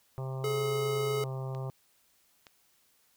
harmonic tone, 132.1 Hz, C3, 17 cents sharp, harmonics 1 / 3 / 4 / 5 / 6 / 7 / 8 / 9, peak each -34 / -44 / -46 / -48 / -50 / -51 / -52 / -53 dBFS, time 0.18-1.7 s, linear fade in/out 0 ms
square tone, 424.7 Hz, G#4, 39 cents sharp, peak -30 dBFS, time 0.44-1.24 s, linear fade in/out 2 ms
clicks, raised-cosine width 0.2 ms, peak -32 dBFS, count 2, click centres 1.549 / 2.468 s
effects white hiss -68 dBFS RMS until 3.16 s

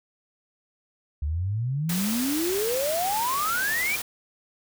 sine exponential sweep, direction up, 69.8 to 2414 Hz, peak -24 dBFS, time 1.22-3.96 s, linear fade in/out 5 ms
white noise, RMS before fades -31 dBFS, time 1.89-4.02 s, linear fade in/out 5 ms
effects none

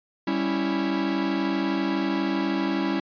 45% pulse chord, C# diminished, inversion second, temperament equal with one note detuned, 196.91 / 277.2 / 329.6 Hz, G3 / C#4 / E4, +8 / 0 / 0 cents, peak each -29 / -27 / -27 dBFS, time 0.27-3 s, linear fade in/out 5 ms, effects resampled to 11025 Hz

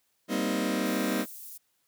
sawtooth chord, C minor seventh, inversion second, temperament just, 196.22 / 235.5 / 261.6 / 314 Hz, G3 / Bb3 / C4 / Eb4, +2 / +18 / 0 / +16 cents, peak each -28 dBFS, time 0.28-1.26 s, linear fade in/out 50 ms
white high-pass noise, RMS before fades -44 dBFS, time 0.85-1.58 s, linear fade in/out 10 ms, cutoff 9000 Hz, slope 12 dB/octave
effects white hiss -73 dBFS RMS until 1.87 s + high-pass 60 Hz 12 dB/octave

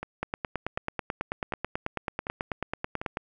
two click trains, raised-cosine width 0.5 ms, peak -14 / -19 dBFS, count 28 / 5, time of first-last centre 0.23-3.171 / 0.03-3.015 s, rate 9.18 / 1.34 Hz, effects none

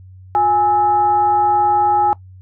sine tone with frequency modulation, 830.6 Hz, G#5, in tune, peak -11 dBFS, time 0.35-2.13 s, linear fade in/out 0 ms, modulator 471 Hz, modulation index 0.42, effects noise-tail reverb RT60 0.1 s tail -20 dB re dry + added 93 Hz sine -37 dBFS peak until 2.41 s

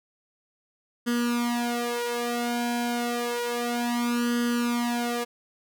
sawtooth tone with flanger, 239.3 Hz, A#3, 46 cents sharp, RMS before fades -27 dBFS, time 1.06-5.25 s, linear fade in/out 20 ms, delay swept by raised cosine 0.63 to 2.93 ms, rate 0.3 Hz, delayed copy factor +0.95, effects none

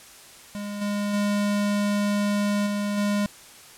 square tone with level steps, 204.8 Hz, G#3, 24 cents flat, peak -31 / -25 / -22 / -25 / -22 dBFS, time 0.55-3.26 s, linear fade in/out 0 ms, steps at 0.81 / 1.13 / 2.66 / 2.97 s, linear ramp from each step 10 ms, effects white hiss -47 dBFS RMS until 3.77 s + low-pass 11000 Hz 12 dB/octave

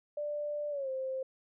sine tone with pitch glide, 590 to 525.6 Hz, D5 to C5, +8 to +8 cents, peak -33 dBFS, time 0.17-1.23 s, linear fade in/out 5 ms, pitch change -200 cents, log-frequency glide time 0.7-0.89 s, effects none

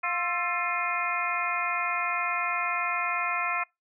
harmonic tone with a mistuned harmonic, 352.1 Hz, F4, 14 cents sharp, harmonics 2 / 3 / 4 / 5 / 6 / 7, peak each -35 / -32 / -32 / -37 / -33 / -31 dBFS, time 0.03-3.64 s, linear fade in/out 10 ms, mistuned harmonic 4, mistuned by -88 cents, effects noise-tail reverb RT60 0.2 s tail -25 dB re dry

